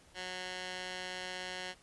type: tone with band-pass filter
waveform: 15% pulse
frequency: 183.2 Hz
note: F#3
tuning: 17 cents flat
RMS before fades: -42 dBFS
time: 0.14-1.75 s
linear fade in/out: 50 ms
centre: 3000 Hz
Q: 0.83
effects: pink hiss -62 dBFS RMS until 1.82 s + resampled to 24000 Hz